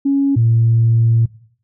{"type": "tone pair in turn", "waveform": "sine", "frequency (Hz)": [277.5, 114.8], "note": ["C#4", "A#2"], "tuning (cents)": [2, -26], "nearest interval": "octave + minor third", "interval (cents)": 1528, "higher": "first", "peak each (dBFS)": [-11, -9], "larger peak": "second", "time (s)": [[0.05, 0.36], [0.36, 1.26]], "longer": "second", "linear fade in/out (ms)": 10, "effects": ["noise-tail reverb RT60 0.6 s tail -20 dB re dry", "tanh soft clip ceiling -5 dBFS"]}